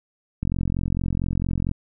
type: click train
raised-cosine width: 5 ms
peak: -12 dBFS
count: 58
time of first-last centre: 0.43-1.714 s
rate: 44.4 Hz
effects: none